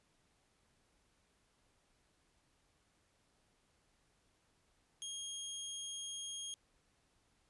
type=tone; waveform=20% pulse; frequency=3255 Hz; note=G#7; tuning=36 cents flat; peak=-37 dBFS; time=5.02-6.54 s; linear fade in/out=0 ms; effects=pink hiss -75 dBFS RMS until 7.49 s + resampled to 24000 Hz